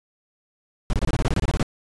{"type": "noise bursts", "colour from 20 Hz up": "brown", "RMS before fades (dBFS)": -20, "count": 13, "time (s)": [0.9, 1.629], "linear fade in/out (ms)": 0, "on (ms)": 33, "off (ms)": 25, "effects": ["resampled to 22050 Hz"]}